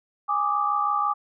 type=tone cluster; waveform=sine; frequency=823 / 1171 / 1237 Hz; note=G#5 / D6 / D#6; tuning=-16 / -5 / -10 cents; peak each=-27 / -23 / -28 dBFS; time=0.28-1.14 s; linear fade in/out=20 ms; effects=none